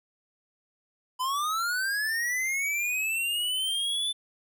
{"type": "linear sweep", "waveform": "square", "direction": "up", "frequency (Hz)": [996, 3520], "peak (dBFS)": -27, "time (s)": [1.19, 4.13], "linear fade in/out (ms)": 20, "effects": []}